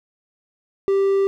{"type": "tone", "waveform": "triangle", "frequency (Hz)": 392.2, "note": "G4", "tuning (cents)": 1, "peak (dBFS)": -13, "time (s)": [0.88, 1.27], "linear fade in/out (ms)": 0, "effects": []}